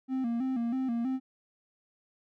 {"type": "tone with vibrato", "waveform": "triangle", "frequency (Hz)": 247.3, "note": "B3", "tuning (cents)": 3, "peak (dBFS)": -26, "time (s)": [0.08, 1.2], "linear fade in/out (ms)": 50, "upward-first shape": "square", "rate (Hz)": 3.1, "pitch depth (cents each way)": 98, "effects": []}